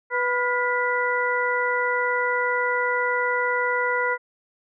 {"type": "harmonic tone with a mistuned harmonic", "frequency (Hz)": 493.9, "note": "B4", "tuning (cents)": 0, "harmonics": [1, 2, 3, 4], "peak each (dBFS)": [-26, -26, -26, -26], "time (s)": [0.1, 4.18], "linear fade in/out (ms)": 50, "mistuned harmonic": 3, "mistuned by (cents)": -62, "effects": []}